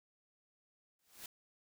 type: noise with exponential growth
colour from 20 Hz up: white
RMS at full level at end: -45 dBFS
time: 0.99-1.26 s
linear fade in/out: 2 ms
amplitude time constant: 58 ms
effects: none

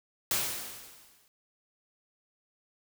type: noise with exponential decay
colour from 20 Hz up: white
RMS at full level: -27 dBFS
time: 0.31-1.28 s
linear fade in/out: 1 ms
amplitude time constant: 210 ms
effects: none

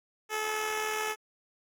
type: tone with amplitude modulation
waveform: 10% pulse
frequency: 431.2 Hz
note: A4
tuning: 35 cents flat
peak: -20 dBFS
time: 0.29-1.16 s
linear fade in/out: 50 ms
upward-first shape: sine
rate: 80.8 Hz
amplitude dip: 40%
effects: AAC 64 kbps

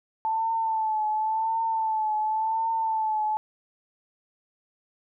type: tone with vibrato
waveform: sine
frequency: 880 Hz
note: A5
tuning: in tune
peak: -23 dBFS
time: 0.25-3.37 s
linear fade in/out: 0 ms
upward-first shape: triangle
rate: 0.92 Hz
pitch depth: 54 cents each way
effects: none

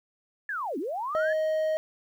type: linear two-way sweep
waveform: sine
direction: down then up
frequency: 1760 to 250 to 1760 Hz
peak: -29 dBFS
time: 0.49-1.33 s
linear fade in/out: 2 ms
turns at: 0.78 s
type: tone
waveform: triangle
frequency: 627 Hz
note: D#5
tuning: 13 cents sharp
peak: -22 dBFS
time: 1.15-1.77 s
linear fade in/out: 0 ms
effects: 10-bit

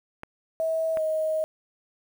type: clicks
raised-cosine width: 0.5 ms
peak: -21 dBFS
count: 2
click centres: 0.234 / 0.972 s
type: tone with pitch glide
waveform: sine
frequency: 646 to 628.7 Hz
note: E5 to D#5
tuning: -35 to +18 cents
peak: -23 dBFS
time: 0.6-1.44 s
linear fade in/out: 0 ms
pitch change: -47 cents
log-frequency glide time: 0.94-1.01 s
effects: 8-bit

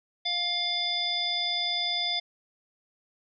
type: harmonic tone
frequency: 705 Hz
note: F5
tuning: 16 cents sharp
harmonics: 1 / 3 / 5 / 7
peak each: -36 / -35 / -28 / -32 dBFS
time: 0.25-2.2 s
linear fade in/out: 10 ms
effects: none

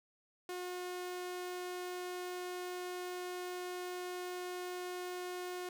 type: tone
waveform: sawtooth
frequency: 360.5 Hz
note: F#4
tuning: 45 cents flat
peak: -36 dBFS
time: 0.49-5.69 s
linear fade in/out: 2 ms
effects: none

